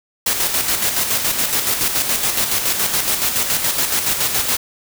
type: noise with tremolo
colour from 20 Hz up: white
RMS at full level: -17 dBFS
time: 0.26-4.57 s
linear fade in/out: 5 ms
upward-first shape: square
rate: 7.1 Hz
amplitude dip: 45%
effects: none